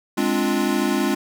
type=chord; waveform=square; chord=D half-diminished seventh; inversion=second; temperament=equal; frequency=207.7 / 261.6 / 293.7 / 349.2 Hz; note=Ab3 / C4 / D4 / F4; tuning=0 / 0 / 0 / 0 cents; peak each=-25 dBFS; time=0.17-1.15 s; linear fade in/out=10 ms; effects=none